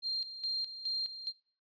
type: tone with tremolo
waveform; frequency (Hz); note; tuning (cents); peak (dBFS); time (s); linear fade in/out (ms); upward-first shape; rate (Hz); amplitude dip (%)
sine; 4189; C8; +1; -31; 0.02-1.33; 50; square; 2.4; 70
effects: noise-tail reverb RT60 0.4 s tail -19 dB re dry + resampled to 11025 Hz